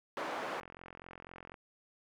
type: band-pass noise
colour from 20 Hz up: white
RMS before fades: -39 dBFS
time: 0.17-0.6 s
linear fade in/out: 0 ms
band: 340 to 1200 Hz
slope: 12 dB/octave
type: click train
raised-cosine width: 0.5 ms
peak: -33 dBFS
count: 42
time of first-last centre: 0.61-1.542 s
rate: 44 Hz
effects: none